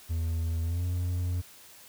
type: tone with pitch glide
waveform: triangle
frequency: 82.41 to 88.84 Hz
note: E2 to F2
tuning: 0 to +30 cents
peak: -25 dBFS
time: 0.09-1.42 s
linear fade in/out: 20 ms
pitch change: +130 cents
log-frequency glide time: 0.63-0.84 s
effects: white hiss -52 dBFS RMS until 1.88 s